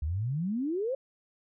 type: exponential sweep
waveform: sine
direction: up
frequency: 70 to 554.4 Hz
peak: -28 dBFS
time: 0.02-0.95 s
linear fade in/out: 5 ms
effects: none